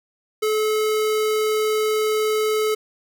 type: tone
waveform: square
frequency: 430.9 Hz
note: A4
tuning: 36 cents flat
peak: -19 dBFS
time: 0.42-2.75 s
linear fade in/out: 10 ms
effects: none